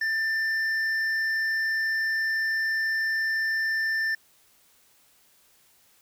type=tone with hard clipping; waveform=sine; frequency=1783 Hz; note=A6; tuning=22 cents sharp; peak=-25 dBFS; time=0.01-4.15 s; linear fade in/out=5 ms; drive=5 dB; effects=white hiss -61 dBFS RMS until 6.01 s